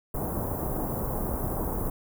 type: band-stop noise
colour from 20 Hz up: pink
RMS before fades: -30 dBFS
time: 0.14-1.9 s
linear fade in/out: 5 ms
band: 1000 to 13000 Hz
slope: 24 dB/octave
effects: none